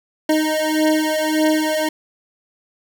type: beating tone pair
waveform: 25% pulse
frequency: 309.6 / 311.3 Hz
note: D#4 / D#4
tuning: -9 / +1 cents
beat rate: 1.7 Hz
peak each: -15 dBFS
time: 0.29-1.89 s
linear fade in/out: 5 ms
effects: none

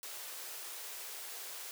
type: high-pass noise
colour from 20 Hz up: white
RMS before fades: -45 dBFS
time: 0.03-1.71 s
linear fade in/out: 0 ms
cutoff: 350 Hz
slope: 48 dB/octave
effects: none

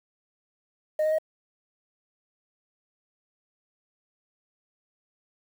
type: tone with pitch steps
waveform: sine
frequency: 616 / 622.8 / 629.7 Hz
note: D#5 / D#5 / D#5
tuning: -17 / +2 / +21 cents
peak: -19 dBFS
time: 0.99-1.185 s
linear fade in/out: 5 ms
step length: 65 ms
effects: tanh soft clip ceiling -20 dBFS + 8-bit

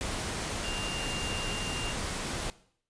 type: tone in noise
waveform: sine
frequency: 2794 Hz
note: F7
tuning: in tune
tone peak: -37 dBFS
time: 0.64-1.92 s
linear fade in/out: 0 ms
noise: pink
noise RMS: -34 dBFS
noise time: 0.01-2.5 s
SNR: -6 dB
effects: noise-tail reverb RT60 0.6 s tail -19 dB re dry + resampled to 22050 Hz

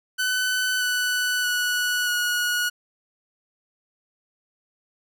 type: tone with pitch steps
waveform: sawtooth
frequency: 1506 / 1488.7 / 1471.6 / 1454.7 Hz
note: F#6 / F#6 / F#6 / F#6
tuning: +30 / +10 / -10 / -30 cents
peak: -18 dBFS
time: 0.18-2.7 s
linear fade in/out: 20 ms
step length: 630 ms
effects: none

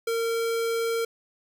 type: tone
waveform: square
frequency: 458.9 Hz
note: A#4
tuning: 27 cents flat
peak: -25 dBFS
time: 0.07-1.05 s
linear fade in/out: 5 ms
effects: none

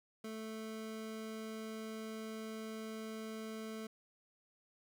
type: tone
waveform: 25% pulse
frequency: 220 Hz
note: A3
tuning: in tune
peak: -39 dBFS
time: 0.24-3.87 s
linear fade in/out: 5 ms
effects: none

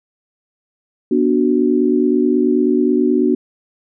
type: chord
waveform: sine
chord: B minor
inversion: none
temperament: equal with one note detuned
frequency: 244.4 / 293.7 / 370 Hz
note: B3 / D4 / F#4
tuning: -18 / 0 / 0 cents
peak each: -16 dBFS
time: 1.11-3.35 s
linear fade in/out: 5 ms
effects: none

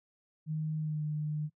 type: tone with pitch glide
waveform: sine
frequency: 155.56 to 151.48 Hz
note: D#3 to D#3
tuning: 0 to -46 cents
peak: -31 dBFS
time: 0.46-1.5 s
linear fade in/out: 50 ms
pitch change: -46 cents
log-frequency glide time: 0.79-1.02 s
effects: noise-tail reverb RT60 0.1 s tail -23 dB re dry

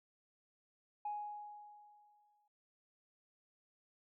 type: tone with exponential decay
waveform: sine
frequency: 833 Hz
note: G#5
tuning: 5 cents sharp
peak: -36 dBFS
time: 1.05-2.48 s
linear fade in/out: 5 ms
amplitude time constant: 310 ms
effects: tanh soft clip ceiling -33 dBFS

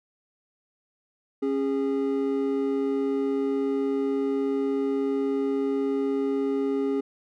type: tone pair together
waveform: triangle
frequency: 273.7 / 410.1 Hz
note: C#4 / G#4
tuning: -22 / -22 cents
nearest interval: perfect fifth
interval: 700 cents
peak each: -24 dBFS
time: 1.42-7.01 s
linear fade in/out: 10 ms
effects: none

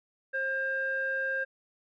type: tone with low-pass filter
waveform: square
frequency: 533 Hz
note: C5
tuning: 32 cents sharp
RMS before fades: -31 dBFS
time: 0.33-1.45 s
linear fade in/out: 20 ms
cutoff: 1700 Hz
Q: 9.8
effects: none

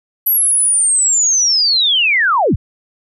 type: linear sweep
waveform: sine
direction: down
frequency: 11840 to 32.57 Hz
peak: -10 dBFS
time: 0.26-2.56 s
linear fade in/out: 10 ms
effects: none

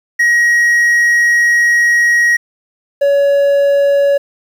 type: tone pair in turn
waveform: triangle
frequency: 1895 / 563.4 Hz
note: A#6 / C#5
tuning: +28 / +28 cents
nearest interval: octave + major sixth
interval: 2100 cents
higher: first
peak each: -6 dBFS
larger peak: neither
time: 0.19-2.37 / 3.01-4.18 s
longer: first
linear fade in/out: 10 ms
effects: 7-bit

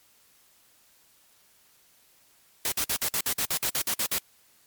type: noise bursts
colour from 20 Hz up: white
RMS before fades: -27 dBFS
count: 13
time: 2.65-4.184 s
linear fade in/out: 2 ms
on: 70 ms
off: 52 ms
effects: white hiss -61 dBFS RMS until 4.66 s + MP3 96 kbps

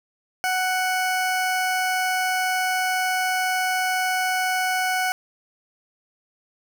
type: tone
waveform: 20% pulse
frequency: 742 Hz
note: F#5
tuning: 5 cents sharp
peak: -16 dBFS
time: 0.44-5.12 s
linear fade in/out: 0 ms
effects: none

